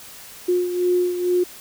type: beating tone pair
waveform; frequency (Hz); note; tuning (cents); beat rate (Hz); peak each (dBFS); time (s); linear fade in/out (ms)
sine; 357.4 / 359.6; F4 / F#4; +40 / -49; 2.2; -18 / -25; 0.48-1.44; 10
effects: white hiss -41 dBFS RMS until 1.6 s